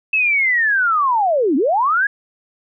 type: linear two-way sweep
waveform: sine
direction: down then up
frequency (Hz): 2637 to 246.9 to 1692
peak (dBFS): -13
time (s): 0.13-2.07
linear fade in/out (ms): 5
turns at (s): 1.56
effects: none

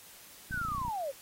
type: clicks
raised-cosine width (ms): 5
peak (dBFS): -29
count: 12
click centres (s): 0.51 / 0.543 / 0.576 / 0.615 / 0.65 / 0.686 / 0.719 / 0.749 / 0.782 / 0.816 / 0.85 / 0.882
type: linear sweep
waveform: sine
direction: down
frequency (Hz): 1568 to 516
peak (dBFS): -32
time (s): 0.51-1.12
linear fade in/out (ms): 20
effects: white hiss -53 dBFS RMS until 1.21 s + AAC 48 kbps

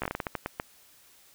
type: slowing click train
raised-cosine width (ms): 0.5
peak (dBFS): -15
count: 11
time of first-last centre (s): 0.02-0.599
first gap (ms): 15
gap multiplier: 1.28
effects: white hiss -58 dBFS RMS until 1.34 s

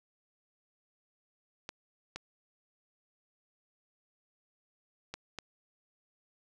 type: clicks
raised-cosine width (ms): 0.2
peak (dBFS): -22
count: 4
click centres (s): 1.691 / 2.16 / 5.14 / 5.387
effects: none

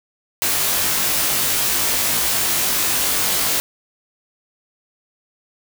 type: noise with comb filter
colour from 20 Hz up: white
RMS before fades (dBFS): -19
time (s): 0.42-3.6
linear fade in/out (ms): 0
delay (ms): 20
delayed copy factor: +0.95
effects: none

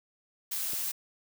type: noise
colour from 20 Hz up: blue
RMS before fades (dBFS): -33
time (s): 0.51-0.92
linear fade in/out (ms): 10
type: click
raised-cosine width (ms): 2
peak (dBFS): -31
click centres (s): 0.734
effects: none

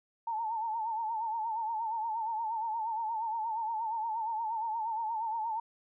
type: tone with vibrato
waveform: sine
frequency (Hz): 894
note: A5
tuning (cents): +27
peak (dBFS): -31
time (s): 0.27-5.6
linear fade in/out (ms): 5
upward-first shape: sine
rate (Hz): 8.5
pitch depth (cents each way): 77
effects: none

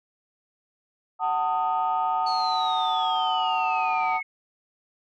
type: chord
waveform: sine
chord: D# diminished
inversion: first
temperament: just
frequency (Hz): 746.7 / 896 / 1244.5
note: F#5 / A5 / D#6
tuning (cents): +16 / +31 / 0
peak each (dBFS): -25 / -25 / -27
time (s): 1.19-4.21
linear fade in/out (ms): 50
type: exponential sweep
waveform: sine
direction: down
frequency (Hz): 4435 to 2175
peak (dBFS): -29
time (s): 2.26-4.23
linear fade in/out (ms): 10
effects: tanh soft clip ceiling -15 dBFS

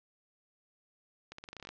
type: accelerating click train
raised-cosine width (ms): 0.2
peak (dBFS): -27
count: 11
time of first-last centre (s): 1.32-1.69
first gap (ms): 64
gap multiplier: 0.87
effects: low-pass 5000 Hz 12 dB/octave

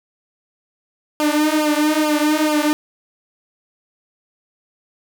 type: tone with flanger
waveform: sawtooth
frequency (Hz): 303.4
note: D#4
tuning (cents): -44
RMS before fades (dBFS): -17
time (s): 1.2-2.73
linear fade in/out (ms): 0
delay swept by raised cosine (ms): 0.5 to 5.2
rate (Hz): 2.3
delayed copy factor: -0.95
effects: none

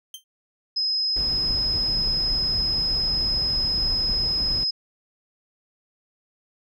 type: tone with exponential decay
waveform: sawtooth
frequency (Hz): 3136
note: G7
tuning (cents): 0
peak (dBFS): -29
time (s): 0.14-0.24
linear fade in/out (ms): 2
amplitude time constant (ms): 21
type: tone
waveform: sine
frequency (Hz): 5090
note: D#8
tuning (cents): +39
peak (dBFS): -21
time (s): 0.76-4.71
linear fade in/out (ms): 10
type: noise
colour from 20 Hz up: brown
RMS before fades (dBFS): -31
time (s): 1.16-4.64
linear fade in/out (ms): 5
type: clicks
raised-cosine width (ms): 5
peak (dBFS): -23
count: 4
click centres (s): 1.507 / 2.563 / 3.779 / 4.096
effects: none

